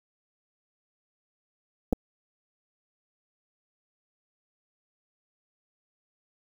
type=clicks; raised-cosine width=2 ms; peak=-11 / -12 dBFS; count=2; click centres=1.927 / 1.931 s; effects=7-bit